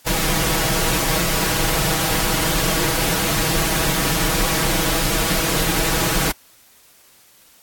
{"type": "noise with comb filter", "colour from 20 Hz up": "pink", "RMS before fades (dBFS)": -19, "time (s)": [0.06, 6.32], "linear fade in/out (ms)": 10, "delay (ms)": 6.2, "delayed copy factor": 0.9, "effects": ["white hiss -51 dBFS RMS until 7.62 s", "AAC 64 kbps"]}